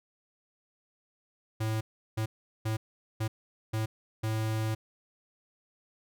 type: tone bursts at uneven times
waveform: square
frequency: 110 Hz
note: A2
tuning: in tune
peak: -29 dBFS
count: 6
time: 1.6-1.81 / 2.17-2.26 / 2.65-2.77 / 3.2-3.28 / 3.73-3.86 / 4.23-4.75 s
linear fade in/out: 10 ms
effects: none

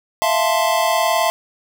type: chord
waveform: square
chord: F major seventh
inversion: third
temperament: equal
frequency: 659.3 / 698.5 / 880 / 1046.5 Hz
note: E5 / F5 / A5 / C6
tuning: 0 / 0 / 0 / 0 cents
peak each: -20 / -22 / -22 / -22 dBFS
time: 0.22-1.3 s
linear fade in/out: 0 ms
effects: none

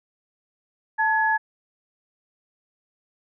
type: tone pair together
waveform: sine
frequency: 882 / 1690.2 Hz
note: A5 / G#6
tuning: +4 / +30 cents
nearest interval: major seventh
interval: 1126 cents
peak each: -21 dBFS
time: 0.98-1.38 s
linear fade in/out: 20 ms
effects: none

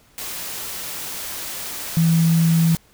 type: tone in noise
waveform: sine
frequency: 164.81 Hz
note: E3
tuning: in tune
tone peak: -13 dBFS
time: 1.97-2.75 s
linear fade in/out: 0 ms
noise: white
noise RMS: -30 dBFS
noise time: 0.18-2.77 s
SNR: +14 dB
effects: pink hiss -55 dBFS RMS until 2.93 s

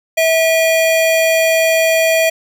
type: tone pair together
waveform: square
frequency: 649.7 / 2426 Hz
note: E5 / D#7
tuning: -25 / -44 cents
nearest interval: octave + major seventh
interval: 2281 cents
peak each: -12 / -18 dBFS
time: 0.17-2.3 s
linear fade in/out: 10 ms
effects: none

